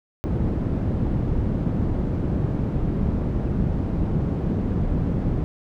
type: low-pass noise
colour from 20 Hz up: white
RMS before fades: -23 dBFS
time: 0.24-5.44 s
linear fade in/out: 0 ms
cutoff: 190 Hz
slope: 12 dB/octave
effects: none